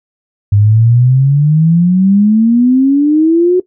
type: exponential sweep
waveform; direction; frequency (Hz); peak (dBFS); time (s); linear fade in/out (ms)
sine; up; 100 to 370; -5; 0.52-3.6; 5
effects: noise-tail reverb RT60 0.1 s tail -17 dB re dry